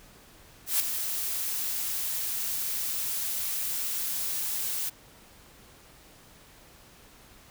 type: noise with ADSR envelope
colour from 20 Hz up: blue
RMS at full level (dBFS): -23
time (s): 0.66-4.9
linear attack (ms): 140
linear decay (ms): 4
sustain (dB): -8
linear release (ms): 15
effects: pink hiss -54 dBFS RMS until 7.5 s